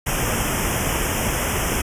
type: band-stop noise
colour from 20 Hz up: pink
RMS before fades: -22 dBFS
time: 0.06-1.82 s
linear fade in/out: 10 ms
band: 3300 to 5300 Hz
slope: 96 dB/octave
effects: resampled to 32000 Hz